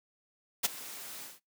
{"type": "noise with ADSR envelope", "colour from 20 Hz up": "white", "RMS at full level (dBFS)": -25, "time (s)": [0.63, 1.4], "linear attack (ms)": 21, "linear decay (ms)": 18, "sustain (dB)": -19, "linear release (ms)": 180, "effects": ["noise-tail reverb RT60 0.2 s tail -25 dB re dry", "high-pass 150 Hz 12 dB/octave"]}